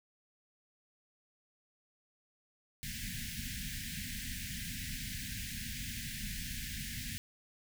pink band-stop noise, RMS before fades -41 dBFS, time 2.83-7.18 s, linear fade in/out 0 ms, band 260 to 1600 Hz, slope 96 dB/octave, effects none

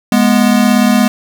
square tone pair together, 207.7 / 244.7 Hz, G#3 / B3, 0 / -16 cents, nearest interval minor third, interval 284 cents, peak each -11 dBFS, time 0.12-1.08 s, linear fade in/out 2 ms, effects none

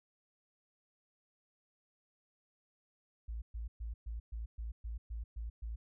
sine tone bursts, 56.1 Hz, A1, 34 cents sharp, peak -38 dBFS, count 10, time 3.28-5.76 s, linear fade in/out 10 ms, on 140 ms, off 120 ms, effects none

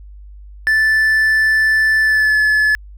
triangle tone with pitch glide, 1756 to 1720.9 Hz, A6 to A6, -4 to -39 cents, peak -9 dBFS, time 0.67-2.75 s, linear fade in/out 0 ms, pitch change -35 cents, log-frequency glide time 2.01-2.37 s, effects added 50 Hz sine -34 dBFS peak until 2.97 s

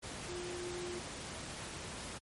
sine tone in noise, 354.3 Hz, F4, 25 cents sharp, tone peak -41 dBFS, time 0.28-1 s, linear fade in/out 20 ms, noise pink, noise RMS -44 dBFS, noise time 0.02-2.19 s, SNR 0 dB, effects high-pass 60 Hz 12 dB/octave + MP3 48 kbps

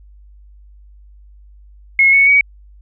sine tone with pitch steps, 2171 / 2214 / 2258 Hz, C#7 / C#7 / C#7, -37 / -3 / +31 cents, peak -7 dBFS, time 1.99-2.41 s, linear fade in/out 2 ms, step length 140 ms, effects added 50 Hz sine -40 dBFS peak until 2.81 s

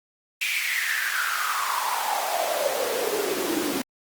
pink noise with high-pass filter sweep, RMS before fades -26 dBFS, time 0.41-3.82 s, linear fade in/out 5 ms, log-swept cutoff 2500 to 270 Hz, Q 6.7, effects Opus 32 kbps

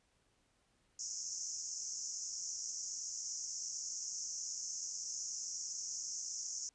white band-pass noise, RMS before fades -43 dBFS, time 0.99-6.69 s, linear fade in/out 0 ms, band 5400 to 7000 Hz, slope 96 dB/octave, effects pink hiss -75 dBFS RMS until 6.74 s + resampled to 22050 Hz

